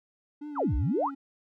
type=tone with vibrato; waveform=triangle; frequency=286.9 Hz; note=D4; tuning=40 cents flat; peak=-34 dBFS; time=0.41-1.15 s; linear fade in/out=10 ms; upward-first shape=sine; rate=3.8 Hz; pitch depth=76 cents each way
type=exponential two-way sweep; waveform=sine; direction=down then up; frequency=1631 to 55 to 1511 Hz; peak=-24 dBFS; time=0.55-1.11 s; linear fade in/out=50 ms; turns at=0.76 s
effects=none